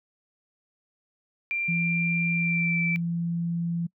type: tone with pitch glide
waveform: sine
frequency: 2372 to 2329 Hz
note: D7 to D7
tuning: +17 to -15 cents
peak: -25 dBFS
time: 1.51-2.96 s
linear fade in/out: 0 ms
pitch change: -32 cents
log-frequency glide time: 2.32-2.8 s
type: tone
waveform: sine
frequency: 169.8 Hz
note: F3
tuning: 48 cents flat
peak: -25 dBFS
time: 1.68-3.87 s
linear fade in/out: 10 ms
effects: noise-tail reverb RT60 0.1 s tail -25 dB re dry